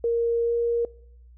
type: tone with pitch glide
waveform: sine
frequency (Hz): 466.9 to 469.9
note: A#4 to A#4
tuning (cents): +3 to +14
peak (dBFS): -20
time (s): 0.04-0.85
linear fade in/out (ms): 2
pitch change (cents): +11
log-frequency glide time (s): 0.43-0.53
effects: noise-tail reverb RT60 0.7 s tail -23 dB re dry + added 60 Hz sine -47 dBFS peak until 1.37 s